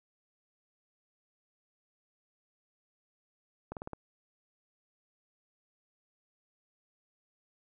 slowing click train, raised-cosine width 1 ms, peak -25 dBFS, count 5, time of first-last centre 3.72-3.933 s, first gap 48 ms, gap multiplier 1.07, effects none

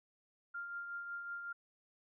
sine tone with tremolo, 1396.9 Hz, F6, in tune, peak -39 dBFS, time 0.54-1.53 s, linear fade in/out 10 ms, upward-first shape triangle, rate 5.4 Hz, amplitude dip 45%, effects none

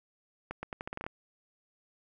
accelerating click train, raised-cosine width 0.5 ms, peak -22 dBFS, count 10, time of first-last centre 0.51-1.065 s, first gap 120 ms, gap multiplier 0.82, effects none

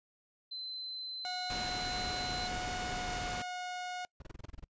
sine tone, 4062 Hz, B7, 48 cents sharp, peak -39 dBFS, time 0.51-2.48 s, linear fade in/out 10 ms
sawtooth tone with pitch glide, 729 to 724.4 Hz, F#5 to F#5, -26 to -37 cents, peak -34 dBFS, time 1.25-4.05 s, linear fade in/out 0 ms, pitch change -11 cents, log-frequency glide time 2.96-3.07 s
pink noise, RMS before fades -40 dBFS, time 1.5-3.42 s, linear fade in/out 0 ms
brown noise bursts, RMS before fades -44 dBFS, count 10, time 4.2-4.644 s, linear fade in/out 5 ms, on 21 ms, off 26 ms
effects noise-tail reverb RT60 0.1 s tail -26 dB re dry + resampled to 16000 Hz

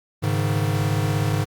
square chord, Ab suspended fourth, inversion none, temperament equal, 103.83 / 138.59 / 155.56 Hz, Ab2 / Db3 / Eb3, 0 / 0 / 0 cents, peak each -23 / -26 / -26 dBFS, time 0.22-1.45 s, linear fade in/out 20 ms, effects Opus 32 kbps

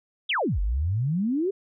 sine exponential two-way sweep, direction down then up, 3729 to 45 to 408.9 Hz, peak -22 dBFS, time 0.29-1.51 s, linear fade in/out 10 ms, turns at 0.6 s, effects none

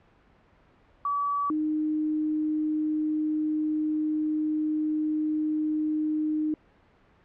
sine tone pair in turn, 1145 / 307.5 Hz, D6 / D#4, -44 / -20 cents, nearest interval octave + major seventh, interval 2276 cents, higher first, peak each -24 dBFS, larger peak neither, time 1.05-1.5 / 1.5-6.54 s, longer second, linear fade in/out 2 ms, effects pink hiss -60 dBFS RMS until 7.24 s + low-pass 2000 Hz 12 dB/octave

